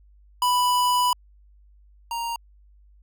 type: tone pair in turn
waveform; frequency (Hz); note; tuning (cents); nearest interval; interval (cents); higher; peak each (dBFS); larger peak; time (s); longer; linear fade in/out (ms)
square; 989 / 933.5; B5 / A#5; +2 / +2; minor second; 100; first; -19 / -27; first; 0.42-1.13 / 2.11-2.36; first; 2
effects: added 50 Hz sine -51 dBFS peak until 3.02 s